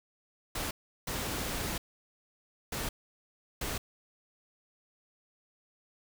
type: noise bursts at uneven times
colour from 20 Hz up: pink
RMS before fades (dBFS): -35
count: 4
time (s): 0.55-0.71 / 1.07-1.78 / 2.72-2.89 / 3.61-3.78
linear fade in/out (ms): 5
effects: none